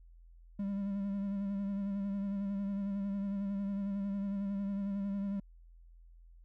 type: tone with vibrato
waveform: triangle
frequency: 198.8 Hz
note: G3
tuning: 25 cents sharp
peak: -31 dBFS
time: 0.59-5.4 s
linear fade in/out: 5 ms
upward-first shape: sine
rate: 11 Hz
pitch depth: 32 cents each way
effects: added 42 Hz sine -54 dBFS peak until 6.44 s